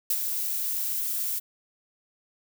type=noise with ADSR envelope; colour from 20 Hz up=violet; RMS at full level=-23 dBFS; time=0.1-1.4 s; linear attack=6 ms; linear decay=48 ms; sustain=-6 dB; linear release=21 ms; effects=none